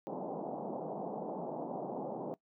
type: band-pass noise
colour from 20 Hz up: white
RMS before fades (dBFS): -40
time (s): 0.07-2.34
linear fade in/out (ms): 0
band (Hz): 150 to 850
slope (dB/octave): 48
effects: noise-tail reverb RT60 0.1 s tail -20 dB re dry